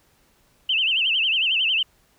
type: tone with vibrato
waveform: sine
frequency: 2862 Hz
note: F7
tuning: 42 cents sharp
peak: -18 dBFS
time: 0.69-1.83 s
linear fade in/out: 5 ms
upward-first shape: sine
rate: 11 Hz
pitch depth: 170 cents each way
effects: pink hiss -61 dBFS RMS until 2.18 s